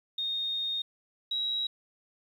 sine tone pair in turn, 3695 / 3856 Hz, A#7 / B7, -16 / -42 cents, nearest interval minor second, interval 74 cents, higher second, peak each -29 / -28 dBFS, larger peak second, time 0.18-0.82 / 1.31-1.67 s, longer first, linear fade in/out 5 ms, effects 10-bit

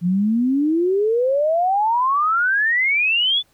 sine exponential sweep, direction up, 169.7 to 3520 Hz, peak -15 dBFS, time 0.01-3.43 s, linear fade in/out 50 ms, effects pink hiss -60 dBFS RMS until 3.53 s

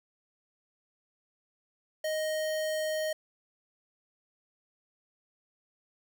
square tone, 623 Hz, D#5, 2 cents sharp, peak -30 dBFS, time 2.04-3.13 s, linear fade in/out 5 ms, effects 11-bit

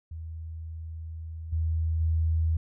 sine tone with level steps, 80.8 Hz, E2, 34 cents flat, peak -35 / -24 / -22 dBFS, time 0.11-2.57 s, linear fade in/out 5 ms, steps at 1.52 / 2 s, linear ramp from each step 10 ms, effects none

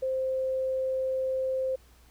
sine tone, 523.3 Hz, C5, in tune, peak -26 dBFS, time 0.02-1.76 s, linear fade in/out 10 ms, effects added 60 Hz sine -56 dBFS peak until 2.1 s + pink hiss -61 dBFS RMS until 2.1 s

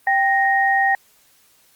sine tone pair together, 784 / 1864.7 Hz, G5 / A#6, 0 / 0 cents, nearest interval octave + minor third, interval 1500 cents, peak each -17 dBFS, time 0.07-0.95 s, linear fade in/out 2 ms, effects white hiss -56 dBFS RMS until 1.75 s + Opus 32 kbps

